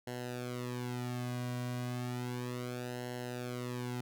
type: tone with flanger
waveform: sawtooth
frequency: 123.47 Hz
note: B2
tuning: in tune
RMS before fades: -39 dBFS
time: 0.07-4.01 s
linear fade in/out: 5 ms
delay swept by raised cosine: 0.83 to 2.33 ms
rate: 0.33 Hz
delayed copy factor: -0.85
effects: none